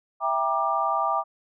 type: chord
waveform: sine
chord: E half-diminished seventh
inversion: none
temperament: just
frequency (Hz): 659.3 / 791.1 / 949.3 / 1186.7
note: E5 / G5 / Bb5 / D6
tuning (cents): 0 / +16 / +31 / +18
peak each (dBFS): -29 / -27 / -29 / -25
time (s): 0.2-1.24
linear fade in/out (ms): 50
effects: none